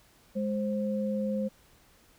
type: tone pair together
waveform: sine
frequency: 207.7 / 526.1 Hz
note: G#3 / C5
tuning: 0 / +9 cents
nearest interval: octave + major third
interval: 1609 cents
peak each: -29 / -32 dBFS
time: 0.35-1.49 s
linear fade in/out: 20 ms
effects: pink hiss -61 dBFS RMS until 2.18 s